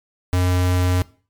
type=tone; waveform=square; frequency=90.4 Hz; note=F#2; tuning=40 cents flat; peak=-16 dBFS; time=0.33-1.02 s; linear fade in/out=0 ms; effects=noise-tail reverb RT60 0.4 s tail -20 dB re dry + MP3 96 kbps